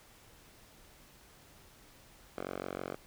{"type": "tone with band-pass filter", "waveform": "5% pulse", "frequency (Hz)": 46.25, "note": "F#1", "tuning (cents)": 0, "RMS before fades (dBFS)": -41, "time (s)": [2.36, 2.96], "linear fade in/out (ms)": 20, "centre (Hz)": 780, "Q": 0.83, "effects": ["pink hiss -59 dBFS RMS until 3.06 s"]}